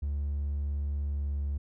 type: tone with pitch glide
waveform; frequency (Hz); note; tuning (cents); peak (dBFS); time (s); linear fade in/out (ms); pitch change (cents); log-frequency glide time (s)
triangle; 71.9 to 71.32; D2 to C#2; -36 to +50; -26; 0.02-1.58; 10; -14; 1.09-1.3
effects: tanh soft clip ceiling -23 dBFS